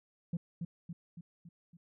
sine tone with echo, 170.1 Hz, F3, 45 cents flat, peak -29 dBFS, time 0.33-0.37 s, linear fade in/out 5 ms, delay 280 ms, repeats 5, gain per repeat -5 dB, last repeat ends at 1.77 s, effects tanh soft clip ceiling -30 dBFS

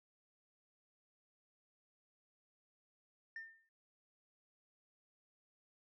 sine tone with exponential decay, 1806 Hz, A6, 45 cents sharp, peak -40 dBFS, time 3.36-3.69 s, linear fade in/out 2 ms, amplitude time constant 70 ms, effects tanh soft clip ceiling -42 dBFS

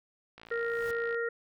click train, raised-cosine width 0.3 ms, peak -32 dBFS, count 44, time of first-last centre 0.38-1.145 s, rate 56.2 Hz
pink noise with exponential growth, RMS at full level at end -45 dBFS, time 0.46-0.91 s, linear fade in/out 2 ms, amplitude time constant 97 ms
harmonic tone, 466.2 Hz, A#4, in tune, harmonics 1 / 3 / 4, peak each -31 / -36 / -37 dBFS, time 0.51-1.29 s, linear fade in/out 5 ms
effects none

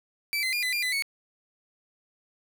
30% pulse tone with pitch steps, 2319 / 2055 / 2417 / 2009 / 2396 / 2006 / 2216 Hz, D7 / C7 / D7 / B6 / D7 / B6 / C#7, -22 / -32 / +49 / +29 / +34 / +26 / -1 cents, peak -23 dBFS, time 0.33-1.023 s, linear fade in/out 0 ms, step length 99 ms, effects none

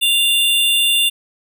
square tone pair together, 2794 / 3537 Hz, F7 / A7, 0 / +8 cents, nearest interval major third, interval 408 cents, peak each -16 dBFS, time 0.01-1.1 s, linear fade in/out 20 ms, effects none

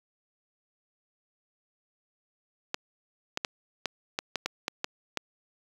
clicks, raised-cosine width 0.2 ms, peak -11 dBFS, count 10, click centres 2.744 / 3.374 / 3.448 / 3.857 / 4.189 / 4.357 / 4.46 / 4.681 / 4.844 / 5.173 s, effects high-pass 200 Hz 12 dB/octave + 7-bit

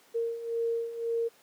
sine beating tone pair, 461.1 / 463 Hz, A#4 / A#4, -19 / -12 cents, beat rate 1.9 Hz, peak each -34 / -29 dBFS, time 0.14-1.29 s, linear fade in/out 20 ms, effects pink hiss -60 dBFS RMS until 1.42 s + high-pass 300 Hz 12 dB/octave

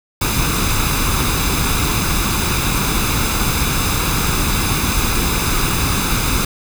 pink noise with comb filter, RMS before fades -17 dBFS, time 0.21-6.45 s, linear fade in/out 5 ms, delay 0.8 ms, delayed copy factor +0.6, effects none

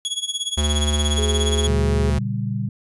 sawtooth tone with tremolo, 3351 Hz, G#7, 15 cents sharp, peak -17 dBFS, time 0.05-1.67 s, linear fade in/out 0 ms, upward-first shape sine, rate 17 Hz, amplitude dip 85%
square tone, 74 Hz, D2, 14 cents sharp, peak -19 dBFS, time 0.57-2.19 s, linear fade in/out 10 ms
sine tone with vibrato, 415.3 Hz, G#4, in tune, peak -24 dBFS, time 1.18-2.1 s, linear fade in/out 2 ms, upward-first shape sine, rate 4.4 Hz, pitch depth 11 cents each way
sine chord, G diminished, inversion first, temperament just, 117.6 / 141.12 / 196 Hz, Bb2 / Db3 / G3, +16 / +31 / 0 cents, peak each -24 / -28 / -26 dBFS, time 1.67-2.69 s, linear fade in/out 5 ms
effects resampled to 24000 Hz

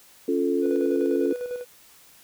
sine chord, Db augmented, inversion none, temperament equal, 277.2 / 349.2 / 440 Hz, Db4 / F4 / A4, 0 / 0 / 0 cents, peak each -25 dBFS, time 0.28-1.33 s, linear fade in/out 5 ms
triangle tone with tremolo, 491.7 Hz, B4, 8 cents flat, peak -25 dBFS, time 0.61-1.65 s, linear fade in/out 50 ms, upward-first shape square, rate 10 Hz, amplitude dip 50%
effects white hiss -53 dBFS RMS until 2.23 s

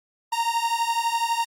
45% pulse beating tone pair, 921 / 933 Hz, A#5 / A#5, -21 / +1 cents, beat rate 12 Hz, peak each -25 dBFS, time 0.32-1.45 s, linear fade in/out 10 ms, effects low-pass 12000 Hz 12 dB/octave + Opus 48 kbps

